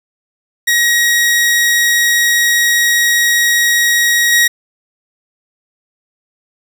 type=tone with level steps; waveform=sawtooth; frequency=1895 Hz; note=A#6; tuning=28 cents sharp; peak=-6 / -4 dBFS; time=0.67-4.48 s; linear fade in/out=10 ms; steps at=4.32 s; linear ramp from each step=5 ms; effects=7-bit